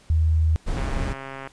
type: tone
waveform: sine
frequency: 79.6 Hz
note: D#2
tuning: 40 cents sharp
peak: -16 dBFS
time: 0.1-0.56 s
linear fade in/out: 0 ms
type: noise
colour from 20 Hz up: brown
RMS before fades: -25 dBFS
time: 0.66-1.14 s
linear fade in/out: 20 ms
type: click train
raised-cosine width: 0.5 ms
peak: -20 dBFS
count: 96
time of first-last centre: 0.77-1.474 s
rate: 135 Hz
effects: pink hiss -54 dBFS RMS until 1.52 s + resampled to 22050 Hz